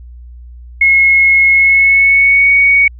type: tone with pitch glide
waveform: sine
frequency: 2171 to 2236 Hz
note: C#7 to C#7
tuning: -37 to +14 cents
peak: -5 dBFS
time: 0.81-2.88 s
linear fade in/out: 5 ms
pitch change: +51 cents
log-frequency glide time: 1.51-2.52 s
effects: added 60 Hz sine -30 dBFS peak until 2.99 s